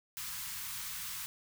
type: band-stop noise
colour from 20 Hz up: white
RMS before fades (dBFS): -41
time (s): 0.17-1.26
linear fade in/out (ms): 0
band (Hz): 190 to 940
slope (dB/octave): 48
effects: none